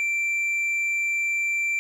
sine tone with tanh clipping, 2349 Hz, D7, in tune, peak -23 dBFS, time 0-1.79 s, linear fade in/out 0 ms, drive 4 dB, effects none

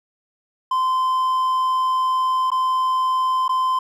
triangle tone with dropouts, 1033 Hz, C6, 22 cents flat, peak -15 dBFS, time 0.71-3.79 s, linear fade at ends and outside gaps 5 ms, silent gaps 2.504-2.516 / 3.481-3.492 s, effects none

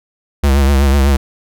square tone with vibrato, 69.1 Hz, C#2, 5 cents flat, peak -9 dBFS, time 0.43-1.17 s, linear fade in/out 10 ms, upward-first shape triangle, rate 8 Hz, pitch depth 81 cents each way, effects none

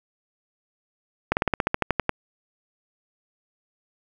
slowing click train, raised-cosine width 0.5 ms, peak -5 dBFS, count 12, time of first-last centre 1.32-2.093 s, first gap 49 ms, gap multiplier 1.07, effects 7-bit

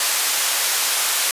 white band-pass noise, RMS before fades -20 dBFS, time 0-1.31 s, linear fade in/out 2 ms, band 690 to 12000 Hz, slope 12 dB/octave, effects resampled to 32000 Hz

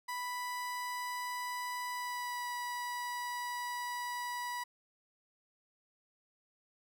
30% pulse tone with pitch glide, 987.8 to 975.9 Hz, B5 to B5, 0 to -21 cents, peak -34 dBFS, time 0.08-4.64 s, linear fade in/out 10 ms, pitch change -21 cents, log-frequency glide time 1.93-2.49 s, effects none

